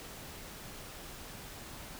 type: silence
effects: pink hiss -47 dBFS RMS until 1.99 s